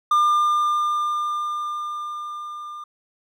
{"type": "tone with level ramp", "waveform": "triangle", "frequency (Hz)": 1201, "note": "D6", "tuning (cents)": 38, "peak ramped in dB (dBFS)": [-12, -31], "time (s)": [0.11, 2.84], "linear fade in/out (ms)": 5, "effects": []}